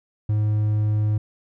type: tone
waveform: triangle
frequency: 106.2 Hz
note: G#2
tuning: 39 cents sharp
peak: -16 dBFS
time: 0.29-1.18 s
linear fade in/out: 5 ms
effects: none